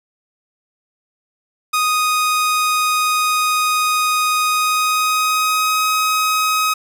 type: tone with pitch glide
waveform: sawtooth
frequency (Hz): 1244.5 to 1264.8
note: D#6 to D#6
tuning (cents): 0 to +28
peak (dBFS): -11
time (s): 1.73-6.74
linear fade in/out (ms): 10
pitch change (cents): +28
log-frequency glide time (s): 4.43-5.88
effects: 8-bit